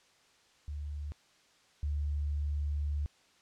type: tone pair in turn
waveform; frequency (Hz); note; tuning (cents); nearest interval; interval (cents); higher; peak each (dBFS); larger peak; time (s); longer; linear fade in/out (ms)
sine; 73.42 / 73.13; D2 / D2; 0 / -7; unison; 7; first; -36 / -30; second; 0.68-1.12 / 1.83-3.06; second; 0
effects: white hiss -65 dBFS RMS until 3.41 s + low-pass 6000 Hz 12 dB/octave